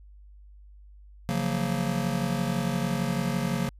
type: chord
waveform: square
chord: Gb major seventh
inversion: second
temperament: just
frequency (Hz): 138.75 / 173.43 / 185 / 231.2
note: Db3 / F3 / Gb3 / Bb3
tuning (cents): +2 / -12 / 0 / -14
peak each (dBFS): -32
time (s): 1.29-3.69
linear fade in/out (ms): 0
effects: added 50 Hz sine -47 dBFS peak until 3.79 s + resampled to 32000 Hz